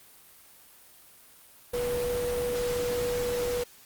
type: tone in noise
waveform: sine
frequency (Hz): 487.1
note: B4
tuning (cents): -24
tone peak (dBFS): -27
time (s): 1.73-3.64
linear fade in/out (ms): 10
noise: pink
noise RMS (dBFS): -36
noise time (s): 1.73-3.64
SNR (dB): +6
effects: white hiss -54 dBFS RMS until 3.85 s + Opus 32 kbps